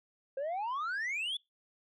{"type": "exponential sweep", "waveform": "sine", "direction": "up", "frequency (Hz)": [523.3, 3520], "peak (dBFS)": -30, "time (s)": [0.37, 1.37], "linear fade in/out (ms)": 5, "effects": ["noise-tail reverb RT60 0.2 s tail -26 dB re dry", "tanh soft clip ceiling -32 dBFS"]}